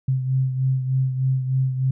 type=beating tone pair; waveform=sine; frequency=130.81 / 134.11 Hz; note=C3 / C3; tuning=0 / +43 cents; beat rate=3.3 Hz; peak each=-19 / -27 dBFS; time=0.08-1.91 s; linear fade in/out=5 ms; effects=none